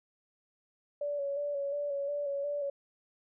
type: tone with vibrato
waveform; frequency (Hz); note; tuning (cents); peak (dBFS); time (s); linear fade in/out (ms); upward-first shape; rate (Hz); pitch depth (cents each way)
sine; 570; C#5; +48; -31; 1.01-2.7; 5; square; 2.8; 29
effects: none